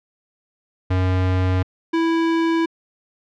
square tone pair in turn, 92.5 / 329.6 Hz, F#2 / E4, 0 / 0 cents, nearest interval octave + minor seventh, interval 2200 cents, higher second, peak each -17 dBFS, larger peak neither, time 0.9-1.63 / 1.93-2.66 s, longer neither, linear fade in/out 10 ms, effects low-pass 3000 Hz 12 dB/octave

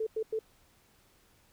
sine tone bursts, 440 Hz, A4, in tune, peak -29 dBFS, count 3, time 0-0.391 s, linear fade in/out 5 ms, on 67 ms, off 95 ms, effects pink hiss -65 dBFS RMS until 1.52 s

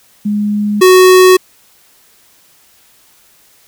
sine / square tone pair in turn, 207.7 / 370.1 Hz, G#3 / F#4, 0 / 0 cents, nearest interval minor seventh, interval 1000 cents, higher second, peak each -11 / -3 dBFS, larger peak second, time 0.25-0.81 / 0.81-1.37 s, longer neither, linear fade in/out 10 ms, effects white hiss -48 dBFS RMS until 3.67 s

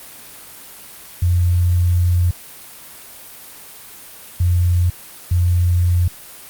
sine tone bursts at uneven times, 88 Hz, F2, 14 cents sharp, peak -12 dBFS, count 3, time 1.22-2.31 / 4.4-4.9 / 5.31-6.08 s, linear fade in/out 5 ms, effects white hiss -38 dBFS RMS until 6.49 s + Opus 32 kbps

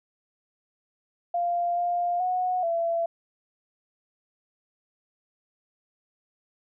sine tone with pitch steps, 696 / 702 / 732 / 673 Hz, F5 / F5 / F#5 / E5, -6 / +9 / -19 / +36 cents, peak -23 dBFS, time 1.34-3.06 s, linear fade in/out 5 ms, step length 430 ms, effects none

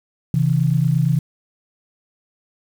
sine tone pair together, 133.49 / 162.2 Hz, C3 / E3, +35 / -28 cents, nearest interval minor third, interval 337 cents, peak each -17 dBFS, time 0.34-1.19 s, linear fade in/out 2 ms, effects 7-bit

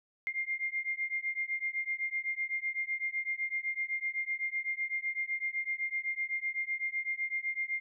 sine beating tone pair, 2108 / 2115.9 Hz, C7 / C7, +12 / +19 cents, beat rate 7.9 Hz, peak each -35 / -35 dBFS, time 0.27-7.8 s, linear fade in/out 0 ms, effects none

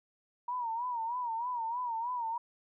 sine tone with vibrato, 948 Hz, A#5, 29 cents sharp, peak -32 dBFS, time 0.48-2.38 s, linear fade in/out 5 ms, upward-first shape sine, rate 3.2 Hz, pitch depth 100 cents each way, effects none

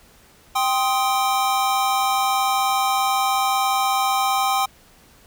square chord, C minor, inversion second, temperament just, 784.9 / 1046.5 / 1255.8 Hz, G5 / C6 / Eb6, +2 / 0 / +16 cents, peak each -21 / -25 / -25 dBFS, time 0.55-4.66 s, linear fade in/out 10 ms, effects pink hiss -52 dBFS RMS until 5.26 s

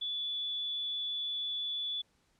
sine tone, 3449 Hz, A7, 35 cents flat, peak -33 dBFS, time 0.01-2.02 s, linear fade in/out 10 ms, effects pink hiss -72 dBFS RMS until 2.39 s + low-pass 9000 Hz 12 dB/octave

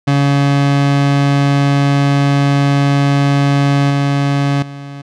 30% pulse tone with level steps, 140.9 Hz, C#3, 29 cents sharp, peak -7 / -9 / -24 dBFS, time 0.07-5.02 s, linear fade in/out 10 ms, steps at 3.9 / 4.62 s, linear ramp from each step 5 ms, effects low-pass 5000 Hz 12 dB/octave

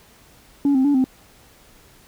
sine tone with pitch steps, 282.6 / 262.5 / 286.9 / 260.2 Hz, C#4 / C4 / D4 / C4, +34 / +6 / -40 / -9 cents, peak -12 dBFS, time 0.65-1.042 s, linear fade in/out 2 ms, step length 98 ms, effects tanh soft clip ceiling -12 dBFS + pink hiss -51 dBFS RMS until 2.07 s

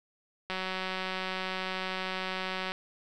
click train, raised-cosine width 0.3 ms, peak -18 dBFS, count 416, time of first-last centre 0.5-2.719 s, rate 187 Hz, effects none

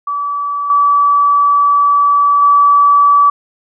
sine tone with level steps, 1150 Hz, D6, 37 cents flat, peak -15 / -7 / -5 dBFS, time 0.07-3.3 s, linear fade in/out 5 ms, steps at 0.7 / 2.42 s, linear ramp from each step 2 ms, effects none

